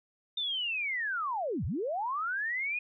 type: linear two-way sweep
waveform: sine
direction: down then up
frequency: 3636 to 64.5 to 2500 Hz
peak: -30 dBFS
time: 0.37-2.79 s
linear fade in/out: 5 ms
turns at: 1.65 s
effects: none